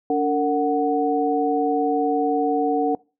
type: tone cluster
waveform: sine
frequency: 287.2 / 456.4 / 741 Hz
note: D4 / A#4 / F#5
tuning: -39 / -37 / +2 cents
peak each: -22 dBFS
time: 0.1-2.95 s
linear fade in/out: 2 ms
effects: noise-tail reverb RT60 0.3 s tail -23 dB re dry